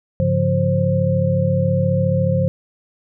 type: tone cluster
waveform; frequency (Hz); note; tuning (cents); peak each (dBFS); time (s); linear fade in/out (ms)
sine; 101.4 / 140.5 / 174.8 / 528; G#2 / C#3 / F3 / C5; -41 / +24 / +2 / +16; -20; 0.2-2.48; 0
effects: none